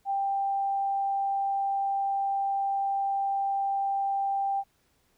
sine tone, 789 Hz, G5, 11 cents sharp, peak -25 dBFS, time 0.05-4.64 s, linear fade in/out 50 ms, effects pink hiss -69 dBFS RMS until 5.17 s

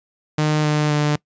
sawtooth tone with pitch steps, 152.5 / 150.57 / 148.67 Hz, D#3 / D3 / D3, -34 / +44 / +22 cents, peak -12 dBFS, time 0.38-1.16 s, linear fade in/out 5 ms, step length 260 ms, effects noise-tail reverb RT60 0.1 s tail -23 dB re dry + resampled to 16000 Hz

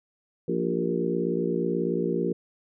harmonic tone with a mistuned harmonic, 58.27 Hz, A#1, in tune, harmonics 3 / 4 / 5 / 6 / 7 / 8, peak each -30 / -32 / -33 / -30 / -30 / -31 dBFS, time 0.48-2.33 s, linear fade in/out 5 ms, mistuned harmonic 7, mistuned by -44 cents, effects none

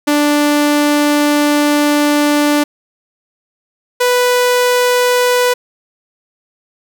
sawtooth tone pair in turn, 293.7 / 493.9 Hz, D4 / B4, 0 / 0 cents, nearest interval major sixth, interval 900 cents, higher second, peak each -6 dBFS, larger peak neither, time 0.07-2.64 / 4-5.54 s, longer first, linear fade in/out 10 ms, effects none

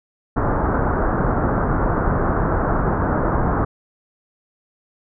pink low-pass noise, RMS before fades -19 dBFS, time 0.36-3.65 s, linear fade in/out 10 ms, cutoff 1500 Hz, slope 48 dB/octave, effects none

